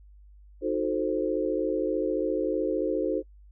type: chord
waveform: sine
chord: D# diminished seventh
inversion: none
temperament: equal with one note detuned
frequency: 311.1 / 364.9 / 440 / 523.3 Hz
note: D#4 / F#4 / A4 / C5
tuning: 0 / -24 / 0 / 0 cents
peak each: -30 dBFS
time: 0.61-3.23 s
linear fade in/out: 50 ms
effects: noise-tail reverb RT60 0.1 s tail -26 dB re dry + added 50 Hz sine -49 dBFS peak until 3.51 s